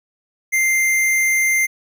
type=tone; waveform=square; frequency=2093 Hz; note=C7; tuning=in tune; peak=-15 dBFS; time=0.52-1.67 s; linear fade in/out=20 ms; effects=none